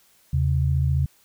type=tone pair together; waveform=sine; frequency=80.2 / 134.88 Hz; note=E2 / C#3; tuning=-47 / -47 cents; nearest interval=major sixth; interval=900 cents; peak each=-21 dBFS; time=0.33-1.06 s; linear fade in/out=5 ms; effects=white hiss -59 dBFS RMS until 1.24 s